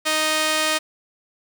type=tone pair together; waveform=5% pulse; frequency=311.1 / 622.2 Hz; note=D#4 / D#5; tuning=0 / 0 cents; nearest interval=octave; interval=1200 cents; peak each=-12 dBFS; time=0.05-0.79 s; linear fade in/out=20 ms; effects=none